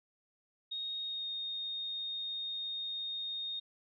sine tone with pitch glide, 3729 to 3697 Hz, A#7 to A#7, 0 to -15 cents, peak -36 dBFS, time 0.71-3.6 s, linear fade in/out 10 ms, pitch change -15 cents, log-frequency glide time 1.04-1.29 s, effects none

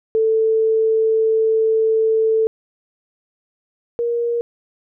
sine tone pair in turn, 442.9 / 471.5 Hz, A4 / A#4, +11 / +20 cents, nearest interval minor second, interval 109 cents, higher second, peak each -13 / -17 dBFS, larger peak first, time 0.15-2.47 / 3.99-4.41 s, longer first, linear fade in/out 0 ms, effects none

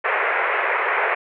white band-pass noise, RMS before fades -21 dBFS, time 0.04-1.15 s, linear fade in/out 10 ms, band 410 to 2300 Hz, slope 48 dB/octave, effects none

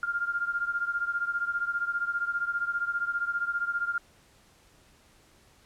sine beating tone pair, 1396.9 / 1411.9 Hz, F6 / F6, 0 / +18 cents, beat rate 15 Hz, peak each -29 / -32 dBFS, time 0.03-3.98 s, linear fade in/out 2 ms, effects pink hiss -60 dBFS RMS until 5.65 s + low-pass 11000 Hz 12 dB/octave

